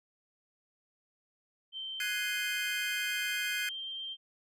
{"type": "tone with pitch glide", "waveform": "sine", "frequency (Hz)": [3116, 3156], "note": ["G7", "G7"], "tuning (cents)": [-11, 11], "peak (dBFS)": -37, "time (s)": [1.72, 4.17], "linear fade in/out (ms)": 50, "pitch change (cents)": 22, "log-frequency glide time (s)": [2, 3.47]}
{"type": "chord", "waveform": "square", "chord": "Ab dominant seventh", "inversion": "third", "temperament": "equal", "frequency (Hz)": [1480, 1661.2, 2093, 2489], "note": ["Gb6", "Ab6", "C7", "Eb7"], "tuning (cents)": [0, 0, 0, 0], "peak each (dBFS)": -39, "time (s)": [2, 3.69], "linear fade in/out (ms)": 2}
{"effects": []}